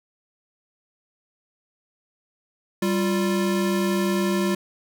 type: tone pair together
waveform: square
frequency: 195.3 / 349.2 Hz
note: G3 / F4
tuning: -6 / 0 cents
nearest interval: minor seventh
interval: 1006 cents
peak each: -23 / -25 dBFS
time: 2.82-4.55 s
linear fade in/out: 5 ms
effects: none